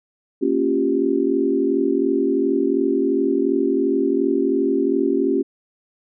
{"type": "chord", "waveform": "sine", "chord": "G half-diminished seventh", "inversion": "first", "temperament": "equal", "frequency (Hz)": [233.1, 277.2, 349.2, 392], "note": ["Bb3", "Db4", "F4", "G4"], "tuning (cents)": [0, 0, 0, 0], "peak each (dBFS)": [-26, -20, -22, -21], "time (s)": [0.41, 5.43], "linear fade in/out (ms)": 20, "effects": []}